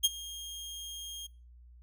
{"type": "tone with ADSR envelope", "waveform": "sawtooth", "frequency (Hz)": 3232, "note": "G#7", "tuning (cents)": -48, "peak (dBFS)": -17, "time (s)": [0.03, 1.27], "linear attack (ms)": 20, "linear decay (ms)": 30, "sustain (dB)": -20, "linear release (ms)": 10, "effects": ["noise-tail reverb RT60 0.3 s tail -21 dB re dry", "added 60 Hz sine -52 dBFS peak until 1.82 s"]}